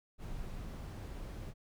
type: noise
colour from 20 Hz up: brown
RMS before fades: -43 dBFS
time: 0.18-1.54 s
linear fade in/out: 50 ms
effects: none